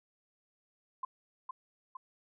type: tone with echo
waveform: sine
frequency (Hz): 1037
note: C6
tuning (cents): -16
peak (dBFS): -33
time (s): 1.03-1.05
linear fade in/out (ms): 5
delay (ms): 460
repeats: 2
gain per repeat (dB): -4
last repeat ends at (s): 1.97
effects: none